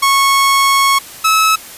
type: tone pair in turn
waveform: sawtooth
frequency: 1100 / 1296.1 Hz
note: C#6 / E6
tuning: -14 / -30 cents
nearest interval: minor third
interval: 284 cents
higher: second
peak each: -5 dBFS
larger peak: neither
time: 0.02-0.99 / 1.24-1.56 s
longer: first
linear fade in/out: 10 ms
effects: white hiss -33 dBFS RMS until 1.77 s + resampled to 32000 Hz